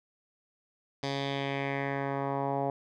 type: tone with low-pass filter sweep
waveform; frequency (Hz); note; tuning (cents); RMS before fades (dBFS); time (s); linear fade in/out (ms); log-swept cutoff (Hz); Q
10% pulse; 138.59; C#3; 0; -32; 1.03-2.7; 2; 4700 to 740; 2.5
effects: none